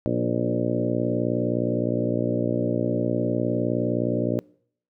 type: harmonic tone with a mistuned harmonic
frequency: 59.6 Hz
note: A#1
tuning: 39 cents sharp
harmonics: 2 / 3 / 4 / 5 / 6 / 7 / 8 / 9 / 10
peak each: -29 / -31 / -28 / -28 / -31 / -34 / -33 / -31 / -31 dBFS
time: 0.06-4.39 s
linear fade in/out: 0 ms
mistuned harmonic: 6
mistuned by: -16 cents
effects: noise-tail reverb RT60 0.6 s tail -25 dB re dry